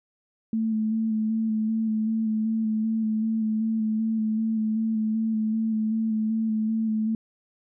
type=tone with vibrato; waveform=sine; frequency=220 Hz; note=A3; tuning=in tune; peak=-22 dBFS; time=0.53-7.15 s; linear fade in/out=2 ms; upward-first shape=square; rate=2.6 Hz; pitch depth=20 cents each way; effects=none